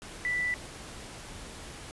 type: tone in noise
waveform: sine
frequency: 1975.5 Hz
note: B6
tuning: in tune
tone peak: -27 dBFS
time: 0.25-0.54 s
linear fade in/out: 0 ms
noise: pink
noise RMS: -44 dBFS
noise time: 0.02-1.91 s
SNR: +14 dB
effects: resampled to 24000 Hz